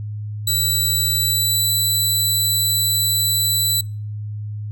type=tone with pitch glide; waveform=15% pulse; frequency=3951 to 3976 Hz; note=B7 to B7; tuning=0 to +11 cents; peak=-10 dBFS; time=0.47-3.81 s; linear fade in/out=5 ms; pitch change=+11 cents; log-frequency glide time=0.99-1.76 s; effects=noise-tail reverb RT60 0.4 s tail -25 dB re dry + added 105 Hz sine -25 dBFS peak until 4.71 s